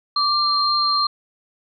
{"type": "tone pair together", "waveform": "sine", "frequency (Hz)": [1174.7, 4186], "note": ["D6", "C8"], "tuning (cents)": [0, 0], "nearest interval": "octave + minor seventh", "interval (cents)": 2200, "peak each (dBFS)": -19, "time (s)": [0.16, 1.07], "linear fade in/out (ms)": 5, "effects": []}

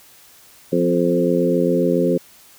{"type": "harmonic tone with a mistuned harmonic", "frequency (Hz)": 87.31, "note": "F2", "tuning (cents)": 0, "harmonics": [2, 3, 4, 5, 6], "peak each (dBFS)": [-21, -21, -21, -21, -21], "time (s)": [0.72, 2.18], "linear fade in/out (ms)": 10, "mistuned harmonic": 3, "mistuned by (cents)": -22, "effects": ["white hiss -48 dBFS RMS until 2.58 s"]}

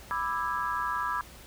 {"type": "chord", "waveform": "sine", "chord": "E dominant seventh", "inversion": "second", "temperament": "just", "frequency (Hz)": [988.9, 1186.7, 1318.5, 1648.1], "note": ["B5", "D6", "E6", "G#6"], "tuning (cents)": [2, 18, 0, -14], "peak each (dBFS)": [-32, -33, -35, -35], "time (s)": [0.11, 1.21], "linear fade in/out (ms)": 0, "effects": ["added 60 Hz sine -50 dBFS peak until 1.46 s", "pink hiss -50 dBFS RMS until 1.46 s"]}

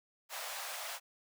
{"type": "high-pass noise", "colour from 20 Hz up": "pink", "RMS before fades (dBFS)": -42, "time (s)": [0.29, 1], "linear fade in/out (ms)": 50, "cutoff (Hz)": 580, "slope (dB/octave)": 48, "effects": []}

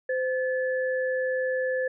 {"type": "tone pair together", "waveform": "sine", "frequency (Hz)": [514.4, 1729], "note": ["C5", "A6"], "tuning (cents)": [-30, -31], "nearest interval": "octave + major sixth", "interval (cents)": 2099, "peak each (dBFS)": [-25, -31], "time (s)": [0.09, 1.88], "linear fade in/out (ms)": 5, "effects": []}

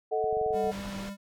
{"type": "chord", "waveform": "sine", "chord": "D# diminished", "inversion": "second", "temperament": "equal with one note detuned", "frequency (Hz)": [440, 627.7, 740], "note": ["A4", "D#5", "F#5"], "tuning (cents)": [0, 15, 0], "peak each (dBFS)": [-28, -33, -30], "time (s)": [0.11, 0.72], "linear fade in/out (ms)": 20}
{"type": "clicks", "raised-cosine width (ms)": 5, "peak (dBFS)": -34, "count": 9, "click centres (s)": [0.242, 0.328, 0.37, 0.414, 0.463, 0.507, 0.544, 0.643, 0.673]}
{"type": "tone with vibrato", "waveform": "square", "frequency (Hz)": 197.6, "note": "G3", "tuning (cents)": 14, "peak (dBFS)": -37, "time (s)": [0.52, 1.17], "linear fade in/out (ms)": 50, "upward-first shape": "sine", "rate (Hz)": 3.8, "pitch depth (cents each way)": 15}
{"type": "low-pass noise", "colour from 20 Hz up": "pink", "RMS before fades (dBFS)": -42, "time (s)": [0.71, 1.1], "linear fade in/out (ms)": 10, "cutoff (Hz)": 5600, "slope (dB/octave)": 12}
{"effects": []}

